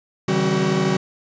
45% pulse tone cluster, 139.5 / 159.7 / 193.7 / 266.7 / 375.2 Hz, C#3 / D#3 / G3 / C4 / F#4, +11 / +45 / -20 / +33 / +24 cents, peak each -26 / -24 / -22 / -29 / -22 dBFS, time 0.28-0.97 s, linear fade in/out 5 ms, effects resampled to 16000 Hz + 8-bit

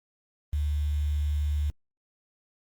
sine tone with quantisation, 73.9 Hz, D2, 11 cents sharp, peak -24 dBFS, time 0.53-1.7 s, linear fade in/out 0 ms, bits 8, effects Opus 32 kbps

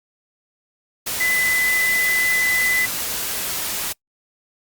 sine tone in noise, 2007 Hz, B6, 27 cents sharp, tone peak -17 dBFS, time 1.2-2.86 s, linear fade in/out 10 ms, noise white, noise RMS -25 dBFS, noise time 1.06-3.93 s, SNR +5 dB, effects noise-tail reverb RT60 0.1 s tail -25 dB re dry + Opus 48 kbps

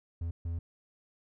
triangle tone bursts at uneven times, 84 Hz, E2, 33 cents sharp, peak -30 dBFS, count 2, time 0.21-0.31 / 0.45-0.59 s, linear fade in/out 5 ms, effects none

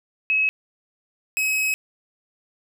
sine / 45% pulse tone pair in turn, 2568 / 2555 Hz, E7 / D#7, -46 / +45 cents, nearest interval unison, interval 9 cents, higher first, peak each -17 / -20 dBFS, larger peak first, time 0.3-0.49 / 1.37-1.74 s, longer second, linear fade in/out 0 ms, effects none

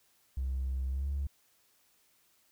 triangle tone with pitch glide, 65.41 to 70.1 Hz, C2 to C#2, 0 to +20 cents, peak -27 dBFS, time 0.37-1.27 s, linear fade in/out 5 ms, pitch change +120 cents, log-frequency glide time 0.9-1.08 s, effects tanh soft clip ceiling -28 dBFS + white hiss -69 dBFS RMS until 2.51 s

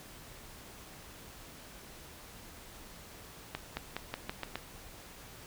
accelerating click train, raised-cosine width 0.3 ms, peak -19 dBFS, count 7, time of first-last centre 3.55-4.556 s, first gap 220 ms, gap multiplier 0.89, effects pink hiss -51 dBFS RMS until 5.46 s

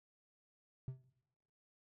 triangle tone with exponential decay, 130.2 Hz, C3, 8 cents flat, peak -34 dBFS, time 0.88-1.04 s, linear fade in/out 0 ms, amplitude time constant 34 ms, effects noise-tail reverb RT60 1.0 s tail -22 dB re dry + tanh soft clip ceiling -31 dBFS

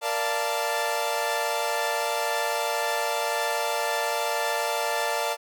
sawtooth chord, Bb major seventh, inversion none, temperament equal with one note detuned, 466.2 / 587.3 / 688.8 / 880 Hz, Bb4 / D5 / F5 / A5, 0 / 0 / -24 / 0 cents, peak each -29 / -26 / -27 / -25 dBFS, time 0.01-5.37 s, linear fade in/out 50 ms, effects none

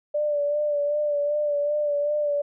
sine tone with vibrato, 587.3 Hz, D5, in tune, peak -21 dBFS, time 0.14-2.42 s, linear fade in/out 10 ms, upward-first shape sine, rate 2.6 Hz, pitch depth 33 cents each way, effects none

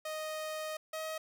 sawtooth tone pair in turn, 622.3 / 632.1 Hz, D#5 / D#5, 0 / +27 cents, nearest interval unison, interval 27 cents, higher second, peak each -33 / -33 dBFS, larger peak neither, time 0.05-0.77 / 0.93-1.18 s, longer first, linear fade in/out 5 ms, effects none

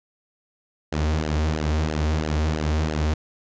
sawtooth tone with flanger, 77.1 Hz, D#2, 15 cents flat, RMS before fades -23 dBFS, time 0.92-3.14 s, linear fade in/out 5 ms, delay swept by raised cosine 0.83 to 6.23 ms, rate 3 Hz, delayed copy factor -0.7, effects resampled to 16000 Hz

